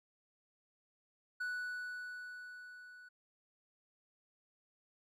triangle tone with level ramp, 1480 Hz, F#6, in tune, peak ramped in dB -34 to -52 dBFS, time 1.4-3.09 s, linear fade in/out 10 ms, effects none

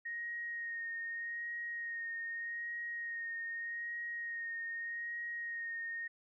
sine tone with vibrato, 1864.7 Hz, A#6, in tune, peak -38 dBFS, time 0.05-6.08 s, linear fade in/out 10 ms, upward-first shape sine, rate 0.82 Hz, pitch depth 19 cents each way, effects none

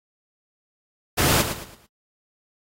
pink noise with echo, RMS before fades -19 dBFS, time 1.17-1.43 s, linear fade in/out 20 ms, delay 110 ms, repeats 4, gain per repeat -9 dB, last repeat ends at 1.87 s, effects high-pass 60 Hz 12 dB/octave + AAC 48 kbps

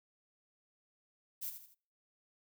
violet noise with echo, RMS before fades -40 dBFS, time 1.41-1.51 s, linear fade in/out 20 ms, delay 80 ms, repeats 3, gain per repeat -8 dB, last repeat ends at 1.75 s, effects noise-tail reverb RT60 0.5 s tail -26 dB re dry

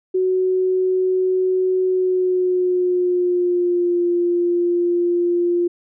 sine tone with pitch glide, 371.7 to 348.8 Hz, F#4 to F4, +8 to -2 cents, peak -15 dBFS, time 0.14-5.68 s, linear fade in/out 10 ms, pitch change -110 cents, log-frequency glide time 1.85-4.05 s, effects none

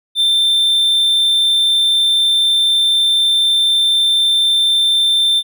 triangle tone, 3568 Hz, A7, 23 cents sharp, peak -9 dBFS, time 0.15-5.43 s, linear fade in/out 50 ms, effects none

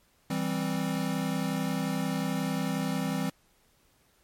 square chord, C major, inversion first, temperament equal, 164.81 / 196 / 261.6 Hz, E3 / G3 / C4, 0 / 0 / 0 cents, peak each -33 dBFS, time 0.3-3.3 s, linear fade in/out 5 ms, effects pink hiss -66 dBFS RMS until 4.23 s + MP3 64 kbps

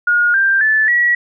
sine tone with pitch steps, 1434 / 1582 / 1745.2 / 1925.2 Hz, F6 / G6 / A6 / B6, +45 / +15 / -15 / -45 cents, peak -10 dBFS, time 0.07-1.15 s, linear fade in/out 5 ms, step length 270 ms, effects none

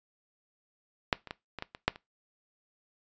clicks, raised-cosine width 0.3 ms, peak -7 / -27 / -20 / -22 / -19 / -26 / -7 / -29 dBFS, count 8, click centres 1.128 / 1.273 / 1.309 / 1.587 / 1.624 / 1.749 / 1.88 / 1.959 s, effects noise-tail reverb RT60 0.2 s tail -20 dB re dry + resampled to 16000 Hz

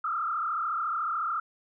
sine tone with frequency modulation, 1292 Hz, E6, 35 cents flat, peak -27 dBFS, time 0.04-1.4 s, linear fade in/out 5 ms, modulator 33.9 Hz, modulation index 2.7, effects none

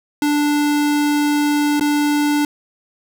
square tone with dropouts, 293.7 Hz, D4, in tune, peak -15 dBFS, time 0.22-2.45 s, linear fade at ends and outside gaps 2 ms, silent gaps 1.797-1.809 s, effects none

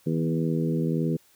harmonic tone with a mistuned harmonic, 81.4 Hz, E2, 21 cents flat, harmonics 2 / 3 / 4 / 5 / 6, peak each -25 / -29 / -31 / -33 / -35 dBFS, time 0.06-1.17 s, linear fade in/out 10 ms, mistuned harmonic 2, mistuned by -24 cents, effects white hiss -60 dBFS RMS until 1.35 s

